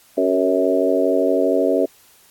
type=harmonic tone with a mistuned harmonic; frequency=92.5 Hz; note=F#2; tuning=in tune; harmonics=3 / 4 / 5 / 6 / 7; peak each=-21 / -21 / -21 / -21 / -21 dBFS; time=0.17-1.86 s; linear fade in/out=10 ms; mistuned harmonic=4; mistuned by=+37 cents; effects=white hiss -52 dBFS RMS until 2.3 s + AAC 64 kbps